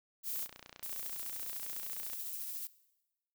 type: noise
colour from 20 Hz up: violet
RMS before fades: -38 dBFS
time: 0.23-0.48 s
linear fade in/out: 50 ms
type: click train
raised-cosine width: 0.2 ms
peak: -31 dBFS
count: 54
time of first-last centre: 0.36-2.133 s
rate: 29.9 Hz
type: noise with tremolo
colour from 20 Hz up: violet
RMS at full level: -40 dBFS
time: 0.83-2.67 s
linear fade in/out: 0 ms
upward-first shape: triangle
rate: 14 Hz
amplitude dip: 35%
effects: noise-tail reverb RT60 1.0 s tail -19 dB re dry